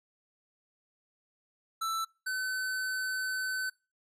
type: tone pair in turn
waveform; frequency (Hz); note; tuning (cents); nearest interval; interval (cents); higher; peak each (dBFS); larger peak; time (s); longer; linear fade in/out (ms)
square; 1326 / 1519.4; E6 / F#6; +10 / +46; major second; 236; second; -31 / -32; first; 1.81-2.05 / 2.26-3.7; second; 10
effects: noise-tail reverb RT60 0.3 s tail -24 dB re dry + resampled to 32000 Hz